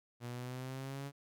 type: exponential sweep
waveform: sawtooth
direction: up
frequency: 119.4 to 141.4 Hz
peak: -37 dBFS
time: 0.2-1.12 s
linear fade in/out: 50 ms
effects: none